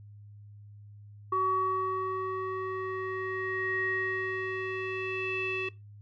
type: tone with low-pass filter sweep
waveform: square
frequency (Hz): 376.8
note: F#4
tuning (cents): +32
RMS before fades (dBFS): -32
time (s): 1.32-5.69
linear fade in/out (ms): 5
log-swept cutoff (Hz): 1100 to 2800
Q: 8.4
effects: noise-tail reverb RT60 0.2 s tail -19 dB re dry + added 103 Hz sine -47 dBFS peak until 6.01 s